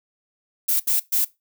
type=noise bursts at uneven times; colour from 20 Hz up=violet; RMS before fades=-20 dBFS; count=3; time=0.68-0.8 / 0.87-1 / 1.12-1.25 s; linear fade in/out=10 ms; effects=noise-tail reverb RT60 0.2 s tail -19 dB re dry